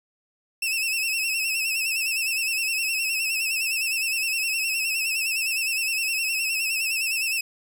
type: tone with vibrato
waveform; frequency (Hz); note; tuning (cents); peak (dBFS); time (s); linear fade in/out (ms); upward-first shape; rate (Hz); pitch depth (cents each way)
sawtooth; 2637; E7; 0; -20; 0.62-7.41; 5; sine; 9.7; 70
effects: 9-bit